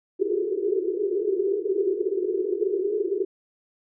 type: band-pass noise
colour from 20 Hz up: white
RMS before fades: -25 dBFS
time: 0.19-3.25 s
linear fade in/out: 10 ms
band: 360 to 420 Hz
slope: 96 dB/octave
effects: none